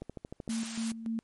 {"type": "click train", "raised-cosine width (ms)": 2, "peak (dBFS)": -26, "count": 7, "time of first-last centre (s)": [0.02, 0.478], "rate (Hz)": 13.1}
{"type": "high-pass noise", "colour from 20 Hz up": "white", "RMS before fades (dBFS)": -40, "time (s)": [0.49, 0.92], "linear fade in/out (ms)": 10, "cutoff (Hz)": 600, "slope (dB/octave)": 24}
{"type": "tone with tremolo", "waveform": "sine", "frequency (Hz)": 226.1, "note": "A3", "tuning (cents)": 47, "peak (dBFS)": -30, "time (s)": [0.49, 1.19], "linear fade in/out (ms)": 0, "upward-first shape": "square", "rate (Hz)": 3.5, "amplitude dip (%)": 65}
{"effects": ["pink hiss -75 dBFS RMS until 1.23 s", "MP3 48 kbps"]}